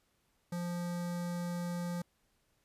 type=tone with notch filter; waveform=square; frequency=174.61 Hz; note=F3; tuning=in tune; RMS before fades=-37 dBFS; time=0.52-2.02 s; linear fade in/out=5 ms; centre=2800 Hz; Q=1.5; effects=pink hiss -75 dBFS RMS until 2.64 s + resampled to 32000 Hz